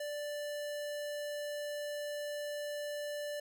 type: tone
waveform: square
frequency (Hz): 587.3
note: D5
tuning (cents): 0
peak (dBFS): -38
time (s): 0-3.4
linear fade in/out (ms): 5
effects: none